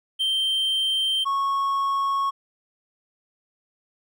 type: tone pair in turn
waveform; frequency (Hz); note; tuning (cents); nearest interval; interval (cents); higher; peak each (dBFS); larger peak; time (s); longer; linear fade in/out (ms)
triangle; 3136 / 1101.4; G7 / C#6; 0 / -11; octave + tritone; 1811; first; -19; neither; 0.19-1.25 / 1.25-2.31; neither; 20
effects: none